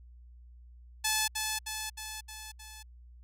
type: tone with echo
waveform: 5% pulse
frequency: 866 Hz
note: A5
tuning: 28 cents flat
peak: -15 dBFS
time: 1.04-1.28 s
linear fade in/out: 10 ms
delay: 310 ms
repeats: 5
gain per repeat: -4 dB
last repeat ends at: 2.83 s
effects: added 60 Hz sine -50 dBFS peak until 3.23 s